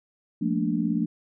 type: chord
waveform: sine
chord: Bb major seventh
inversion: second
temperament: equal with one note detuned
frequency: 174.61 / 215.2 / 233.1 / 293.7 Hz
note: F3 / A3 / Bb3 / D4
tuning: 0 / -38 / 0 / 0 cents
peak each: -28 dBFS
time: 0.41-1.06 s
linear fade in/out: 10 ms
effects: none